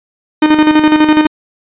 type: tone with tremolo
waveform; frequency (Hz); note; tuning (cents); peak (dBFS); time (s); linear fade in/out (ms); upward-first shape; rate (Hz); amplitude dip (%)
45% pulse; 306.6; D#4; -25; -4; 0.42-1.27; 5; square; 12; 55
effects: resampled to 8000 Hz